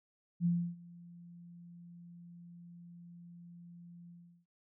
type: tone with ADSR envelope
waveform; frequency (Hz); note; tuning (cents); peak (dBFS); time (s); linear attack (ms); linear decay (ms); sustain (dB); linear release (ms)
sine; 172.6; F3; -20; -26; 0.4-4.46; 55; 300; -24; 370
effects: none